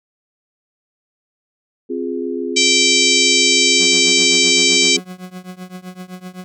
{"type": "chord", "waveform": "sine", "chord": "F minor", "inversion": "second", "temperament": "equal", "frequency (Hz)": [261.6, 349.2, 415.3], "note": ["C4", "F4", "Ab4"], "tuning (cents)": [0, 0, 0], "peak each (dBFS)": -24, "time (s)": [1.89, 5], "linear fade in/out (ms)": 20}
{"type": "harmonic tone", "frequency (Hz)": 778, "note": "G5", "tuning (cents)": -13, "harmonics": [3, 4, 5, 6, 7, 8, 9, 10], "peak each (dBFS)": [-17, -18, -19, -20, -20, -21, -22, -22], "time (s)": [2.56, 4.97], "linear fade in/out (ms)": 10}
{"type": "tone with tremolo", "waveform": "40% pulse", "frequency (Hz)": 182.9, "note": "F#3", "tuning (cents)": -20, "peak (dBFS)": -26, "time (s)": [3.8, 6.44], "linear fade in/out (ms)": 0, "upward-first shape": "triangle", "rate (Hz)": 7.8, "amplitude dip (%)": 95}
{"effects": []}